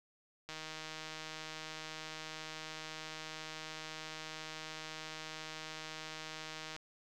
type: click train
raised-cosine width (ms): 0.2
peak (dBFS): -27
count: 986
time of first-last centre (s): 0.49-6.764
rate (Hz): 157
effects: none